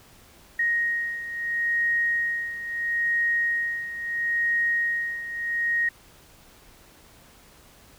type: beating tone pair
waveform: sine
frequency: 1873 / 1873.75 Hz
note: A#6 / A#6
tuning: +8 / +8 cents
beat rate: 0.75 Hz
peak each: -24 / -29 dBFS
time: 0.59-5.89 s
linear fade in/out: 5 ms
effects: pink hiss -53 dBFS RMS until 7.98 s